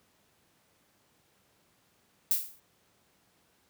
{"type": "noise with exponential decay", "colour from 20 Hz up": "violet", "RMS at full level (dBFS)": -23, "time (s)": [2.31, 2.6], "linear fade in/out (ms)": 2, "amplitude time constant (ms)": 61, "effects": ["pink hiss -68 dBFS RMS until 3.69 s", "high-pass 100 Hz 12 dB/octave"]}